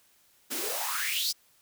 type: noise with high-pass filter sweep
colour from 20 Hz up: white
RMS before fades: -31 dBFS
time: 0.5-1.33 s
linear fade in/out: 20 ms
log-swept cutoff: 230 to 5300 Hz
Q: 6.5
effects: white hiss -64 dBFS RMS until 1.61 s